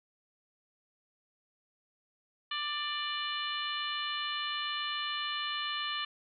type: harmonic tone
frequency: 591 Hz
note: D5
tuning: 11 cents sharp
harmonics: 2 / 3 / 4 / 5 / 6 / 7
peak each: -38 / -40 / -43 / -37 / -41 / -44 dBFS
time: 2.51-6.05 s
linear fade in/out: 5 ms
effects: none